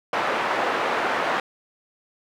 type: band-pass noise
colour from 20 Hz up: pink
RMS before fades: -24 dBFS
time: 0.13-1.4 s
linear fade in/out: 2 ms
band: 570 to 1700 Hz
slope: 12 dB/octave
effects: none